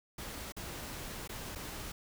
pink noise with dropouts, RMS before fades -43 dBFS, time 0.18-1.92 s, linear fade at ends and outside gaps 5 ms, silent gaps 0.522-0.565 / 1.277-1.292 / 1.552-1.556 s, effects none

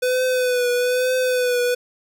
square tone with vibrato, 500 Hz, B4, 21 cents sharp, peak -18 dBFS, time 0.02-1.75 s, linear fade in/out 10 ms, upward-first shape triangle, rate 1.1 Hz, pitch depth 44 cents each way, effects none

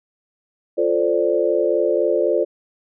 sine chord, D minor seventh, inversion first, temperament equal, 349.2 / 440 / 523.3 / 587.3 Hz, F4 / A4 / C5 / D5, 0 / 0 / 0 / 0 cents, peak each -21 dBFS, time 0.77-2.45 s, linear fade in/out 20 ms, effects none

